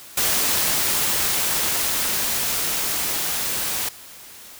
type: noise with level ramp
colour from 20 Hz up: white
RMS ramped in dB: -20 to -25 dBFS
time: 0.17-3.89 s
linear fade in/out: 5 ms
effects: white hiss -42 dBFS RMS until 4.59 s